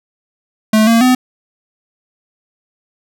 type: tone with pitch steps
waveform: square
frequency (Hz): 217 / 229.4 / 253.3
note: A3 / A#3 / B3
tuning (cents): -24 / -28 / +44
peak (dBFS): -8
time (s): 0.73-1.15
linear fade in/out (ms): 5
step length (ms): 140
effects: none